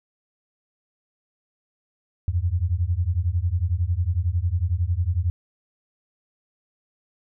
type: beating tone pair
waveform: sine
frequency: 82.41 / 93.41 Hz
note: E2 / F#2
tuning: 0 / +17 cents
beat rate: 11 Hz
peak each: -23 dBFS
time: 2.28-5.3 s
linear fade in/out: 0 ms
effects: none